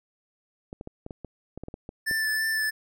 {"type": "clicks", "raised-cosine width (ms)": 2, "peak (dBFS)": -24, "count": 12, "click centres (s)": [0.729, 0.811, 0.874, 1.064, 1.108, 1.247, 1.576, 1.636, 1.684, 1.741, 1.891, 2.112]}
{"type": "tone with vibrato", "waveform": "square", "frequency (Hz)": 1760, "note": "A6", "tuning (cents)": 0, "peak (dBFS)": -25, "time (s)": [2.06, 2.71], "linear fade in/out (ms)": 20, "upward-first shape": "sine", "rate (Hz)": 3, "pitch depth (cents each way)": 17}
{"effects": []}